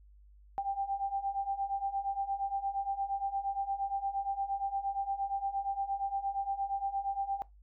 sine beating tone pair, 784 / 792.6 Hz, G5 / G5, 0 / +19 cents, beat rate 8.6 Hz, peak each -36 / -33 dBFS, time 0.58-7.42 s, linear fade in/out 0 ms, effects noise-tail reverb RT60 0.2 s tail -20 dB re dry + added 50 Hz sine -55 dBFS peak until 7.62 s

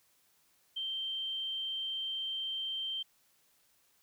sine tone, 3136 Hz, G7, in tune, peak -34 dBFS, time 0.76-3.03 s, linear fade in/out 10 ms, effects white hiss -70 dBFS RMS until 4.02 s

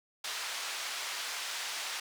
white band-pass noise, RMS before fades -38 dBFS, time 0.24-2 s, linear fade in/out 5 ms, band 810 to 5300 Hz, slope 12 dB/octave, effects none

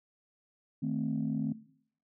sine chord, A diminished, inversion second, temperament equal, 155.56 / 220 / 261.6 Hz, Eb3 / A3 / C4, 0 / 0 / 0 cents, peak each -34 / -34 / -33 dBFS, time 0.82-1.53 s, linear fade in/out 10 ms, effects noise-tail reverb RT60 0.6 s tail -17 dB re dry + tanh soft clip ceiling -22 dBFS

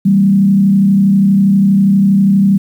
sine tone with frequency modulation, 196 Hz, G3, in tune, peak -6 dBFS, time 0.05-2.58 s, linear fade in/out 10 ms, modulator 32.4 Hz, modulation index 0.57, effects 7-bit

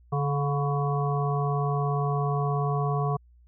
harmonic tone with a mistuned harmonic, 143.2 Hz, D3, 43 cents flat, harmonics 1 / 3 / 5 / 7 / 8, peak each -25 / -32 / -32 / -37 / -33 dBFS, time 0.12-3.17 s, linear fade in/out 10 ms, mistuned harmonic 8, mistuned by -38 cents, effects added 60 Hz sine -53 dBFS peak until 3.47 s

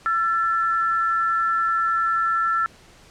sine tone pair together, 1344.8 / 1743 Hz, E6 / A6, +34 / -17 cents, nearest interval major third, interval 449 cents, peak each -19 / -27 dBFS, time 0.06-2.66 s, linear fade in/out 0 ms, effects pink hiss -50 dBFS RMS until 3.1 s + low-pass 8000 Hz 12 dB/octave

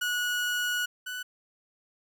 30% pulse tone pair in turn, 1461 / 1489.1 Hz, F#6 / F#6, -22 / +11 cents, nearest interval unison, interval 33 cents, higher second, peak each -24 / -31 dBFS, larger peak first, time 0.01-0.86 / 1.06-1.23 s, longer first, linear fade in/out 10 ms, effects none

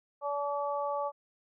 harmonic tone, 286.7 Hz, D4, 42 cents flat, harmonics 2 / 3 / 4, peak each -33 / -35 / -36 dBFS, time 0.21-1.12 s, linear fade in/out 50 ms, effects none

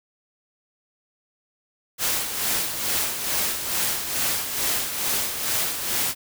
white noise with tremolo, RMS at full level -23 dBFS, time 1.98-6.15 s, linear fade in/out 50 ms, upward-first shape sine, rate 2.3 Hz, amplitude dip 55%, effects none

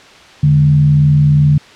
sine tone with frequency modulation, 146.83 Hz, D3, in tune, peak -6 dBFS, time 0.43-1.58 s, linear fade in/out 5 ms, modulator 62.7 Hz, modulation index 0.36, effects white hiss -39 dBFS RMS until 1.75 s + low-pass 4000 Hz 12 dB/octave

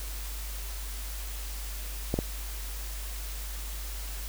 clicks, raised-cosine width 2 ms, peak -13 dBFS, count 2, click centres 2.141 / 2.189 s, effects added 50 Hz sine -35 dBFS peak until 4.28 s + white hiss -42 dBFS RMS until 4.28 s

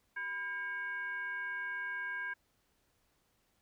sine tone with frequency modulation, 1610 Hz, G6, 46 cents sharp, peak -36 dBFS, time 0.16-2.34 s, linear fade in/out 10 ms, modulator 616 Hz, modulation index 0.58, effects pink hiss -75 dBFS RMS until 3.61 s

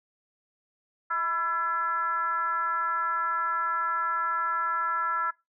sine tone with frequency modulation, 1343 Hz, E6, 32 cents sharp, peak -25 dBFS, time 1.1-5.31 s, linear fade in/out 10 ms, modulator 350 Hz, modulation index 0.81, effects noise-tail reverb RT60 0.2 s tail -21 dB re dry

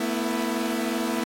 sawtooth chord, A suspended second, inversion none, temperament equal with one note detuned, 224.1 / 246.9 / 329.6 Hz, A3 / B3 / E4, +32 / 0 / 0 cents, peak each -25 dBFS, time 0-1.24 s, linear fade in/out 5 ms, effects AAC 64 kbps

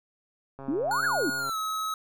click train, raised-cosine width 1 ms, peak -28 dBFS, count 124, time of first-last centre 0.59-1.494 s, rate 136 Hz
sine exponential two-way sweep, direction up then down, 247.8 to 1700 to 247.8 Hz, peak -25 dBFS, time 0.68-1.3 s, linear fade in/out 5 ms, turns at 1.05 s
square tone with pitch glide, 1440 to 1282.9 Hz, F#6 to E6, -47 to -47 cents, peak -29 dBFS, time 0.91-1.94 s, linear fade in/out 2 ms, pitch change -200 cents, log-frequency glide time 1.38-1.57 s
effects none

